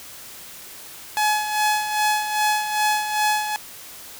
sawtooth tone with tremolo, 848 Hz, G#5, 36 cents sharp, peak -13 dBFS, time 1.17-3.56 s, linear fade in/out 0 ms, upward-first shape sine, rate 2.5 Hz, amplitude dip 60%, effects white hiss -40 dBFS RMS until 4.19 s

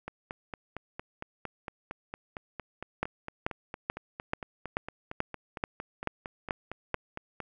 two click trains, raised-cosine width 0.5 ms, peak -13 / -22 dBFS, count 10 / 33, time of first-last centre 3.03-6.943 / 0.08-7.403 s, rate 2.3 / 4.37 Hz, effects none

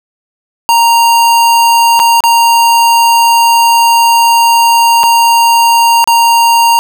square tone with dropouts, 931 Hz, A#5, 2 cents flat, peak -5 dBFS, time 0.69-6.79 s, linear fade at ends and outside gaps 0 ms, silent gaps 1.993-1.999 / 2.205-2.238 / 5.033-5.038 / 6.042-6.075 s, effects none

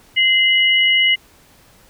sine tone pair together, 2069 / 2926 Hz, C7 / F#7, -20 / -20 cents, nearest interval tritone, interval 600 cents, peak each -14 dBFS, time 0.16-1.16 s, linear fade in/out 20 ms, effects pink hiss -50 dBFS RMS until 1.89 s

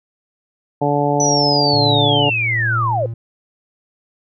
harmonic tone, 144.5 Hz, D3, 28 cents flat, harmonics 1 / 2 / 3 / 4 / 5 / 6, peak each -21 / -21 / -21 / -21 / -21 / -21 dBFS, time 0.81-2.3 s, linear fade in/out 10 ms
sine linear sweep, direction down, 6000 to 479.2 Hz, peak -16 dBFS, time 1.2-3.06 s, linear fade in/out 2 ms
triangle tone with tremolo, 114.8 Hz, A#2, 26 cents flat, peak -16 dBFS, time 1.73-3.14 s, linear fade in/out 5 ms, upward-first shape triangle, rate 1.2 Hz, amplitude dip 55%
effects none

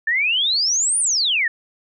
sine exponential two-way sweep, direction up then down, 1741 to 9670 to 1741 Hz, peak -16 dBFS, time 0.07-1.48 s, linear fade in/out 5 ms, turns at 0.99 s, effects none

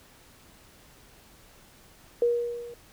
sine tone with level ramp, 476.1 Hz, A#4, 37 cents sharp, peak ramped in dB -18 to -40 dBFS, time 2.22-2.74 s, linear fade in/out 2 ms, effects pink hiss -55 dBFS RMS until 2.92 s

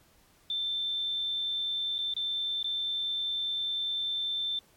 sine tone with dropouts, 3555 Hz, A7, 17 cents sharp, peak -29 dBFS, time 0.5-4.59 s, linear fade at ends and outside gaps 2 ms, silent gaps 1.983-1.988 / 2.139-2.165 / 2.629-2.643 s, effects pink hiss -63 dBFS RMS until 4.76 s + AAC 64 kbps

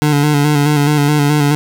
25% pulse tone with vibrato, 146.83 Hz, D3, in tune, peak -6 dBFS, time 0.02-1.55 s, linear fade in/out 0 ms, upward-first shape square, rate 4.7 Hz, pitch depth 35 cents each way, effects none

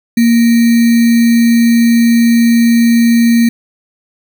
sine tone with sample-and-hold, 233.1 Hz, A#3, in tune, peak -5 dBFS, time 0.17-3.49 s, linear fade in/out 5 ms, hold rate 2100 Hz, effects none

